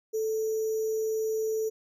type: tone with sample-and-hold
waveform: sine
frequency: 439 Hz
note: A4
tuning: 4 cents flat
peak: -26 dBFS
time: 0.13-1.7 s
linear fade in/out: 20 ms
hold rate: 6300 Hz
effects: none